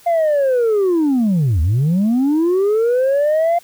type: linear two-way sweep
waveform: sine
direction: down then up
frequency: 698.5 to 73.42 to 698.5 Hz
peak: -10 dBFS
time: 0.06-3.59 s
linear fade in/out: 10 ms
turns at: 1.61 s
effects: tanh soft clip ceiling -11 dBFS + white hiss -47 dBFS RMS until 3.63 s